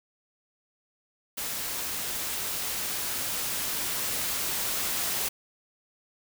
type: noise with level ramp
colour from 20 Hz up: white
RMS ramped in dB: -33 to -29 dBFS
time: 1.37-5.29 s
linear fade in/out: 10 ms
effects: none